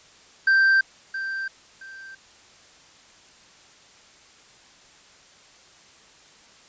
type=tone with echo; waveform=triangle; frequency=1568 Hz; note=G6; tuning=in tune; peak=-13 dBFS; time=0.47-0.81 s; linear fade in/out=5 ms; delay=670 ms; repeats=2; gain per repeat=-12 dB; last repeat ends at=2.15 s; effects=white hiss -52 dBFS RMS until 6.68 s + resampled to 16000 Hz